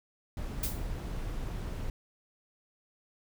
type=noise; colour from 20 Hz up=brown; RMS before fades=-36 dBFS; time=0.37-1.9 s; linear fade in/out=2 ms
type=noise with exponential decay; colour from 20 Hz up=blue; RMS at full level=-30 dBFS; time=0.63-0.87 s; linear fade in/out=5 ms; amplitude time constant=52 ms
effects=none

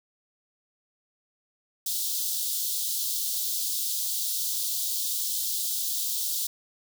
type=high-pass noise; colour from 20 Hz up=white; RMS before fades=-29 dBFS; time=1.86-6.47 s; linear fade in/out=5 ms; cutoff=3400 Hz; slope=48 dB/octave; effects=none

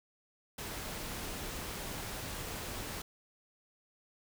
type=noise; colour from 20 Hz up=pink; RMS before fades=-41 dBFS; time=0.58-3.02 s; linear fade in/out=5 ms; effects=none

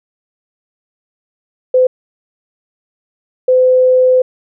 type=tone bursts at uneven times; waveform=sine; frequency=510 Hz; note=C5; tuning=44 cents flat; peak=-6 dBFS; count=2; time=1.74-1.87 / 3.48-4.22 s; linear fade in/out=5 ms; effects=none

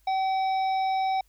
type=harmonic tone with a mistuned harmonic; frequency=764 Hz; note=G5; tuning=45 cents flat; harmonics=1 / 3 / 5 / 7; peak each=-23 / -38 / -42 / -46 dBFS; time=0.07-1.21 s; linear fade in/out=5 ms; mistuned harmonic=7; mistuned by=-16 cents; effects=added 50 Hz sine -61 dBFS peak until 1.28 s + white hiss -68 dBFS RMS until 1.28 s

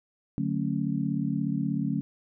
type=chord; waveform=sine; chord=D major seventh; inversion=none; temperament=just; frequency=146.83 / 183.54 / 220.2 / 275.3 Hz; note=D3 / F#3 / A3 / C#4; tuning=0 / -14 / +2 / -12 cents; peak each=-31 dBFS; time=0.38-2.01 s; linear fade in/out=0 ms; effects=none

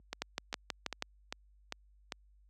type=two click trains; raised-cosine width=0.2 ms; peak=-20 / -17 dBFS; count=6 / 6; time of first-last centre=0.13-2.122 / 0.22-1.024 s; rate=2.51 / 6.22 Hz; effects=added 50 Hz sine -37 dBFS peak until 2.49 s + high-pass 200 Hz 12 dB/octave

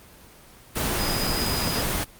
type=tone in noise; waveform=sine; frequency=4970 Hz; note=D#8; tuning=3 cents flat; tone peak=-29 dBFS; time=0.98-1.83 s; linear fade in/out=20 ms; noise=pink; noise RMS=-25 dBFS; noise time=0.75-2.05 s; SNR=-7 dB; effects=pink hiss -49 dBFS RMS until 2.19 s + Opus 24 kbps

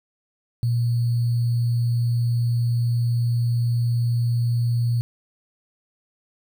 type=tone with sample-and-hold; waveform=sine; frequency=118.8 Hz; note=A#2; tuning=33 cents sharp; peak=-18 dBFS; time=0.63-5.01 s; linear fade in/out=0 ms; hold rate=4410 Hz; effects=none

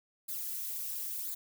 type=noise with flanger; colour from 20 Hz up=violet; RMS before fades=-38 dBFS; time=0.28-1.35 s; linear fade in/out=10 ms; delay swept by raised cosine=0.34 to 3.94 ms; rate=0.98 Hz; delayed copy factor=-0.95; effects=none

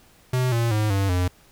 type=tone with pitch steps; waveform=square; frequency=127.2 / 116.64 / 106.96 / 98.08 / 89.94 Hz; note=C3 / A#2 / A2 / G2 / F#2; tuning=-48 / +1 / -49 / +1 / -49 cents; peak=-20 dBFS; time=0.33-1.28 s; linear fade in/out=5 ms; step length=190 ms; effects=pink hiss -55 dBFS RMS until 1.51 s

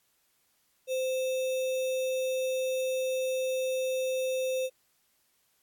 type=tone with sample-and-hold; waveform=sine; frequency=518 Hz; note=C5; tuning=17 cents flat; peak=-27 dBFS; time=0.87-4.7 s; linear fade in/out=50 ms; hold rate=3150 Hz; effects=white hiss -71 dBFS RMS until 5.62 s + AAC 64 kbps

